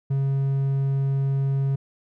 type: tone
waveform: triangle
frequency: 136.8 Hz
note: C#3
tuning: 23 cents flat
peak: -18 dBFS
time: 0.1-1.76 s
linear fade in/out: 10 ms
effects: none